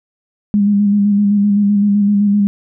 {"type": "tone with vibrato", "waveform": "sine", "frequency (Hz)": 203.8, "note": "G#3", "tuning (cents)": -32, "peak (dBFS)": -9, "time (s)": [0.54, 2.47], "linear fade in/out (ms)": 0, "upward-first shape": "square", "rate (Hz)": 7.8, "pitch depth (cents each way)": 25, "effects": []}